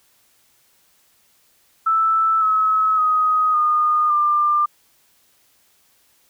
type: tone with pitch steps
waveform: sine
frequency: 1318.5 / 1286.2 / 1254.6 / 1223.8 / 1193.8 Hz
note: E6 / E6 / D#6 / D#6 / D6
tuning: 0 / -43 / +14 / -29 / +28 cents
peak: -14 dBFS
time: 1.86-4.66 s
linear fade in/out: 10 ms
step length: 560 ms
effects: white hiss -59 dBFS RMS until 6.29 s